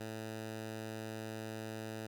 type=tone; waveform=10% pulse; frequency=110 Hz; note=A2; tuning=in tune; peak=-33 dBFS; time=0-2.07 s; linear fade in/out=10 ms; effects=none